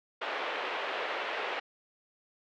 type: band-pass noise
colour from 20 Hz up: pink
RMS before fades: -35 dBFS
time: 0.21-1.6 s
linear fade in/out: 10 ms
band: 450 to 3100 Hz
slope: 24 dB/octave
effects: none